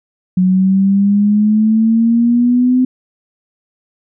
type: exponential sweep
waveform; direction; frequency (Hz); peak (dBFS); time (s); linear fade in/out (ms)
sine; up; 182.6 to 256.2; -8; 0.37-2.85; 5
effects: none